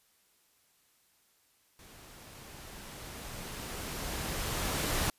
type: noise with level ramp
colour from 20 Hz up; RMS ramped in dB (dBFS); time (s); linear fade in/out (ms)
pink; -54 to -30; 1.79-5.1; 2
effects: white hiss -69 dBFS RMS until 5.18 s + resampled to 32000 Hz